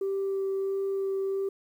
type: tone with vibrato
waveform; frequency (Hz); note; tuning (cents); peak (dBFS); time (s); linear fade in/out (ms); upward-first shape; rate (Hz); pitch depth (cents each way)
sine; 389.5; G4; -11; -25; 0.01-1.49; 5; sine; 1.5; 8
effects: tanh soft clip ceiling -24 dBFS + 10-bit